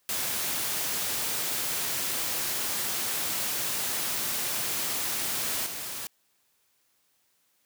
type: noise with level steps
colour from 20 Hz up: white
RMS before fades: -30 / -36 dBFS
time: 0.09-6.07 s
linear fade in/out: 0 ms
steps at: 5.66 s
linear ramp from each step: 5 ms
effects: white hiss -70 dBFS RMS until 7.65 s + high-pass 80 Hz 12 dB/octave